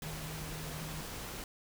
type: tone in noise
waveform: sine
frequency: 156 Hz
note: D#3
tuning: 5 cents sharp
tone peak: -43 dBFS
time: 0.02-1.01 s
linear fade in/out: 2 ms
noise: pink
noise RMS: -43 dBFS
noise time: 0.02-1.44 s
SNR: -3 dB
effects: none